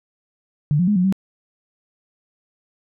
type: tone with pitch steps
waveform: sine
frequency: 147.6 / 178 / 207.9 / 180.8 / 192 Hz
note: D3 / F3 / G#3 / F#3 / G3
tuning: +9 / +33 / +2 / -40 / -36 cents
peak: -14 dBFS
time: 0.71-1.125 s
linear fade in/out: 0 ms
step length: 83 ms
effects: none